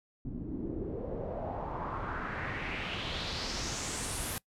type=noise with low-pass filter sweep; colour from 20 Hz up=pink; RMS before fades=-37 dBFS; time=0.25-4.38 s; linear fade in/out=0 ms; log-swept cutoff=220 to 12000 Hz; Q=3.1; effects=noise-tail reverb RT60 0.1 s tail -23 dB re dry